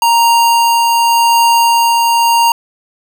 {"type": "tone with tremolo", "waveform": "square", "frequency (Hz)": 932.3, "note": "A#5", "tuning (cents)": 0, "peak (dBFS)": -7, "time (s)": [0.02, 2.52], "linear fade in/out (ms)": 2, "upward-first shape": "triangle", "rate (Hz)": 0.87, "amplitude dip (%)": 25, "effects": []}